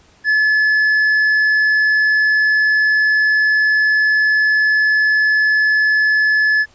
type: tone with tanh clipping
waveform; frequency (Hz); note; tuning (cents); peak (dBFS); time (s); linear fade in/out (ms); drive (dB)
triangle; 1720; A6; -40; -12; 0.24-6.66; 50; 8
effects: pink hiss -51 dBFS RMS until 6.74 s + resampled to 16000 Hz